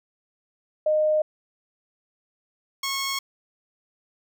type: tone pair in turn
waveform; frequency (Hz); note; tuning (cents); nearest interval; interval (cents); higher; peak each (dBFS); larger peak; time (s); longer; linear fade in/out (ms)
sine / 10% pulse; 615 / 1093.7; D#5 / C#6; -20 / -24; minor seventh; 996; second; -18 / -17; second; 0.86-1.22 / 2.83-3.19; neither; 5
effects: none